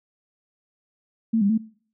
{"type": "tone with pitch steps", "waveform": "sine", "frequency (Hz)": [225.2, 199.9, 221.2], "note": ["A3", "G3", "A3"], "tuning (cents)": [40, 34, 9], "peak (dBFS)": -17, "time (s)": [1.33, 1.579], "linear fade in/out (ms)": 10, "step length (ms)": 83, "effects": ["noise-tail reverb RT60 0.5 s tail -22 dB re dry"]}